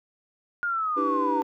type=linear sweep; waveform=sine; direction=down; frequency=1433 to 897 Hz; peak=-24 dBFS; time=0.63-1.42 s; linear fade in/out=0 ms
type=chord; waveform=triangle; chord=E minor seventh; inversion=third; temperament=equal with one note detuned; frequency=293.7 / 323.6 / 392 / 493.9 Hz; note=D4 / E4 / G4 / B4; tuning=0 / -32 / 0 / 0 cents; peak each=-27 / -30 / -30 / -29 dBFS; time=0.96-1.43 s; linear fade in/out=20 ms
effects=none